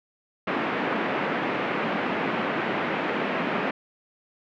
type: band-pass noise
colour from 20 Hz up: pink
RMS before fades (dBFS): -27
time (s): 0.47-3.71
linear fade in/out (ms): 5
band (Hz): 190 to 2500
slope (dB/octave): 24
effects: none